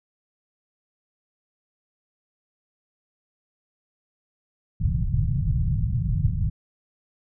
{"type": "low-pass noise", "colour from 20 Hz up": "white", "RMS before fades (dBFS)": -23, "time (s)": [4.8, 6.5], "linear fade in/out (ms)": 10, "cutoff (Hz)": 160, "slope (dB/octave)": 48, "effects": []}